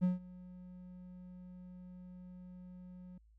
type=tone with ADSR envelope; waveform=triangle; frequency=181.2 Hz; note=F#3; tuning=36 cents flat; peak=-24 dBFS; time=0.01-3.18 s; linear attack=28 ms; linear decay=150 ms; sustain=-23 dB; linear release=4 ms; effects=added 54 Hz sine -62 dBFS peak until 3.38 s